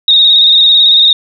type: tone with vibrato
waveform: sine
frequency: 3729 Hz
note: A#7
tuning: in tune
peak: -3 dBFS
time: 0.08-1.13 s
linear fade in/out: 2 ms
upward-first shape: square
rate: 18 Hz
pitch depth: 31 cents each way
effects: none